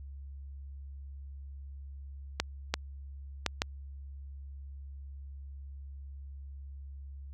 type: clicks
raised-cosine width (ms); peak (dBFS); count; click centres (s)
0.2; -10; 4; 2.4 / 2.74 / 3.463 / 3.619
effects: added 69 Hz sine -42 dBFS peak until 7.33 s